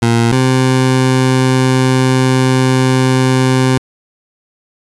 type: tone pair in turn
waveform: 20% pulse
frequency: 116.54 / 129.79 Hz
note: A#2 / C3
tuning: 0 / -14 cents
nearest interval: major second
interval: 186 cents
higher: second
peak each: -4 dBFS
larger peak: neither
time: 0.02-0.32 / 0.32-3.78 s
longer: second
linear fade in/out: 5 ms
effects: resampled to 24000 Hz